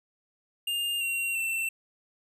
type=tone with pitch steps; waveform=square; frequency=2810 / 2749 / 2689 Hz; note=F7 / F7 / E7; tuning=+10 / -28 / +34 cents; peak=-28 dBFS; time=0.67-1.69 s; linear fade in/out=5 ms; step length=340 ms; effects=none